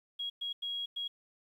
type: tone bursts at uneven times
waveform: sine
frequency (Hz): 3300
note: G#7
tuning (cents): -12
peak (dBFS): -34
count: 4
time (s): 0.19-0.3 / 0.41-0.53 / 0.62-0.86 / 0.96-1.08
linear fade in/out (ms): 10
effects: 11-bit